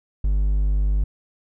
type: tone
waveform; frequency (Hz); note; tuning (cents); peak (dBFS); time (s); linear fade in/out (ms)
triangle; 50.1; G1; +38; -15; 0.24-1.04; 5
effects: none